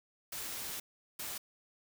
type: noise bursts at uneven times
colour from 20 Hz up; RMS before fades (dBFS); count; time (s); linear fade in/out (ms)
white; -41; 2; 0.32-0.8 / 1.19-1.38; 5
effects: none